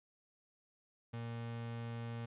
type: tone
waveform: 35% pulse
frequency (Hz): 116.54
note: A#2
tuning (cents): 0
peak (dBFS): -39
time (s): 1.13-2.26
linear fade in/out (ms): 10
effects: resampled to 8000 Hz